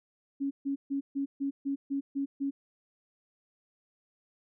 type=tone bursts; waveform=sine; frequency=277.2 Hz; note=C#4; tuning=in tune; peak=-28 dBFS; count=9; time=0.4-2.51 s; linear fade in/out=20 ms; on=110 ms; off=140 ms; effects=none